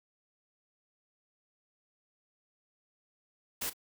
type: noise with echo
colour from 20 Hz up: white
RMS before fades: -35 dBFS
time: 3.61-3.7 s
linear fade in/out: 10 ms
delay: 35 ms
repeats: 1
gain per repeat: -15 dB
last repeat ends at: 3.735 s
effects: none